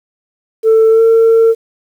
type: tone with pitch glide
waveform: sine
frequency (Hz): 444.6 to 453.4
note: A4 to A#4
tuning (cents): +18 to -48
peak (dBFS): -3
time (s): 0.63-1.55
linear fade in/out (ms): 50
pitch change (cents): +34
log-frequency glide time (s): 0.9-1.01
effects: tanh soft clip ceiling -3 dBFS + 7-bit

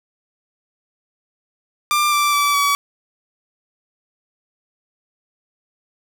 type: tone with pitch steps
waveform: sawtooth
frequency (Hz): 1190 / 1172.9 / 1156.1 / 1139.5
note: D6 / D6 / D6 / C#6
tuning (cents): +22 / -3 / -28 / +47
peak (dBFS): -11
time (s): 1.91-2.75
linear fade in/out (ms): 0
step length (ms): 210
effects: none

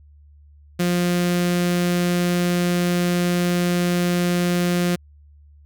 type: tone with notch filter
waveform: sawtooth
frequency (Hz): 176.2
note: F3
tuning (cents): +16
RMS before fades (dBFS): -20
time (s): 0.79-4.96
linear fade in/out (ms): 10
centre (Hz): 920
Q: 1.7
effects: added 73 Hz sine -46 dBFS peak until 5.65 s

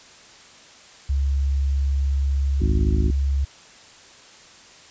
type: tone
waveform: sine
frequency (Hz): 69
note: C#2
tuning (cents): -7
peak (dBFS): -18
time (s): 1.09-3.45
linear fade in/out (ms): 10
type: harmonic tone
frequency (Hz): 51.91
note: G#1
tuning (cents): 0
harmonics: 1 / 2 / 3 / 4 / 5 / 6 / 7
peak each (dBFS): -24 / -27 / -29 / -30 / -31 / -32 / -32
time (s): 2.6-3.11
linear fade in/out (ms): 10
effects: white hiss -47 dBFS RMS until 4.9 s + resampled to 16000 Hz

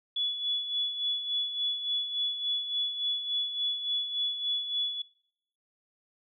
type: tone with tremolo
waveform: sine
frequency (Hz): 3415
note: G#7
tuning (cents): +48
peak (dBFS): -26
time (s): 0.16-5.02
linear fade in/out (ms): 5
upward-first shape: sine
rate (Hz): 3.5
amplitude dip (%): 60
effects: noise-tail reverb RT60 0.8 s tail -24 dB re dry

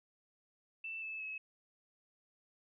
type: tone with pitch steps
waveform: sine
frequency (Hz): 2659 / 2618 / 2577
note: E7 / E7 / E7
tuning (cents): +14 / -13 / -40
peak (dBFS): -40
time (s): 0.84-1.38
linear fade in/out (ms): 5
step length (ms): 180
effects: none

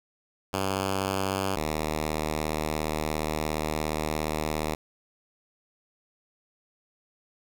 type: tone pair in turn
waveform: 5% pulse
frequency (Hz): 96.4 / 77.16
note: G2 / D#2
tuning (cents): -28 / -14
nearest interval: major third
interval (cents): 386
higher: first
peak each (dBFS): -15 / -16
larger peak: first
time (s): 0.53-1.56 / 1.56-4.75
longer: second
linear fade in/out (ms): 5
effects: none

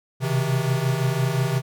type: tone cluster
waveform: square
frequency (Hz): 126.9 / 132.7 / 159.7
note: B2 / C3 / D#3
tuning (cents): +47 / +25 / +45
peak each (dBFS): -28 / -23 / -27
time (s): 0.2-1.62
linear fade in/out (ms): 50
effects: none

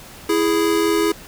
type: tone pair together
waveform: square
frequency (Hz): 330.6 / 415.3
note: E4 / G#4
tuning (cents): +5 / 0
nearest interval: major third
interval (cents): 395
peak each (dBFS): -19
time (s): 0.29-1.12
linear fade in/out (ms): 5
effects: pink hiss -40 dBFS RMS until 1.27 s

